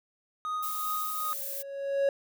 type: tone with tremolo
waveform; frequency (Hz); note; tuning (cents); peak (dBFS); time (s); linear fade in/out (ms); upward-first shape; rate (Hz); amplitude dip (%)
triangle; 1244.5; D#6; 0; -27; 0.45-1.33; 0; triangle; 2.6; 50
type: noise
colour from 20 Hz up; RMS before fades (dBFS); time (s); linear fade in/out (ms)
violet; -36; 0.62-1.63; 20
type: tone with exponential growth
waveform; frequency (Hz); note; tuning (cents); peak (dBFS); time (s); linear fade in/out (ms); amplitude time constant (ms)
triangle; 554.4; C#5; 0; -19; 1.12-2.09; 2; 210
effects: none